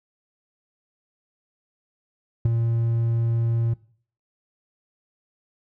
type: tone with ADSR envelope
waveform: triangle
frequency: 115.7 Hz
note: A#2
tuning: 13 cents flat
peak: -11 dBFS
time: 2.45-3.74 s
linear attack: 6 ms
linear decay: 14 ms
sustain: -7 dB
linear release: 8 ms
effects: noise-tail reverb RT60 0.5 s tail -20 dB re dry